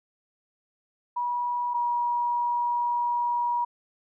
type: tone pair in turn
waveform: sine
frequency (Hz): 969 / 959.5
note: B5 / A#5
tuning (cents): -33 / +50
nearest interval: unison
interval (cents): 17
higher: first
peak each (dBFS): -25 / -23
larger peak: second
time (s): 1.16-1.74 / 1.74-3.65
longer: second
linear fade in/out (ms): 10
effects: none